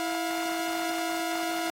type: tone pair together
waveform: sawtooth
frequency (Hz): 329.6 / 709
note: E4 / F5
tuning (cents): 0 / +26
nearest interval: octave + minor second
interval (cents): 1326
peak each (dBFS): -27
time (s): 0-1.7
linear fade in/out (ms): 0
effects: AAC 48 kbps